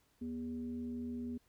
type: tone with frequency modulation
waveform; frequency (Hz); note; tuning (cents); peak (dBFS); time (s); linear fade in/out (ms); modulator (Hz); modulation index
sine; 242.7; B3; -30; -38; 0.21-1.38; 10; 163; 0.45
effects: pink hiss -73 dBFS RMS until 1.48 s